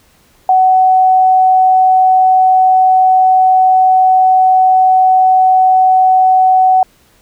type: tone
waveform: sine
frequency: 749 Hz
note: F#5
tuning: 21 cents sharp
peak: -5 dBFS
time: 0.49-6.83 s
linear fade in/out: 2 ms
effects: pink hiss -50 dBFS RMS until 7.21 s